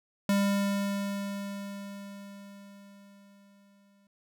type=tone with exponential decay; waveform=square; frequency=199.8 Hz; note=G3; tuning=33 cents sharp; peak=-23 dBFS; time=0.29-4.07 s; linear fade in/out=2 ms; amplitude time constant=820 ms; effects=none